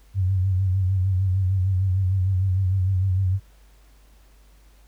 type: tone with vibrato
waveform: sine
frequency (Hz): 94.2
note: F#2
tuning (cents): +32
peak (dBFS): -18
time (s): 0.14-3.4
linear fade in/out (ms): 50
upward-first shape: sine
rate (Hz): 6.6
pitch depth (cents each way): 61
effects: added 50 Hz sine -50 dBFS peak until 4.87 s + pink hiss -60 dBFS RMS until 4.87 s